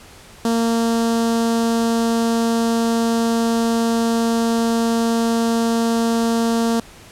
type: tone with notch filter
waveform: sawtooth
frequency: 230 Hz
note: A#3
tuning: 23 cents flat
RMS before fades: -18 dBFS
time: 0.45-6.8 s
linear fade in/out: 2 ms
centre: 2200 Hz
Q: 1.1
effects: pink hiss -43 dBFS RMS until 7.11 s + low-pass 11000 Hz 12 dB/octave